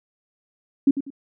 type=tone with echo; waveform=sine; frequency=276.3 Hz; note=C#4; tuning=6 cents flat; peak=-11 dBFS; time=0.87-0.91 s; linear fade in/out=5 ms; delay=97 ms; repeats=2; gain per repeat=-11 dB; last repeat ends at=1.104 s; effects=none